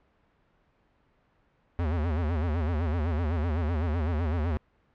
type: tone with vibrato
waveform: square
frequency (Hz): 80.8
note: E2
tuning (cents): -34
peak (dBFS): -26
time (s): 1.79-4.57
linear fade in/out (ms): 0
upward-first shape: sine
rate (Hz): 7.9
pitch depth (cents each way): 160
effects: pink hiss -67 dBFS RMS until 4.94 s + low-pass 2000 Hz 12 dB/octave